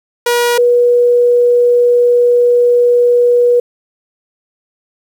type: tone pair in turn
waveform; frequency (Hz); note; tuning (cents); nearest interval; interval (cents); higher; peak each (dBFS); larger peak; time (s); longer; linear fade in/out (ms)
sawtooth / sine; 480 / 484.5; B4 / B4; -49 / -33; unison; 16; second; -6 / -6; neither; 0.26-0.58 / 0.58-3.6; second; 5
effects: 7-bit